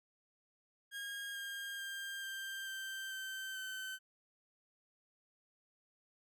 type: tone with pitch steps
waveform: 30% pulse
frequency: 1627 / 1611.1 / 1595.4 / 1579.8 / 1564.3 / 1549 / 1533.9 Hz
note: G#6 / G6 / G6 / G6 / G6 / G6 / G6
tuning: -36 / +47 / +30 / +13 / -4 / -21 / -38 cents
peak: -39 dBFS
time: 0.91-3.99 s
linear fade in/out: 50 ms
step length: 440 ms
effects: none